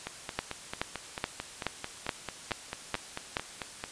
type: two click trains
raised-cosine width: 0.3 ms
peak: -12 / -18 dBFS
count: 8 / 18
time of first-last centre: 0.39-3.369 / 0.07-3.839 s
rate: 2.35 / 4.51 Hz
effects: white hiss -46 dBFS RMS until 3.91 s + resampled to 22050 Hz